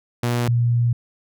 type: tone pair in turn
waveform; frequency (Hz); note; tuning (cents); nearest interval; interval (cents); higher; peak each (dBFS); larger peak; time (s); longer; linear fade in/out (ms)
sawtooth / sine; 120.4 / 119.15; B2 / A#2; -44 / +38; unison; 18; first; -15; neither; 0.23-0.48 / 0.48-0.93; second; 5
effects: none